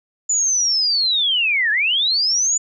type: linear two-way sweep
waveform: sine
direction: down then up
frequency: 7040 to 1656 to 7040 Hz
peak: -15 dBFS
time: 0.29-2.58 s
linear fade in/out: 10 ms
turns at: 1.71 s
effects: none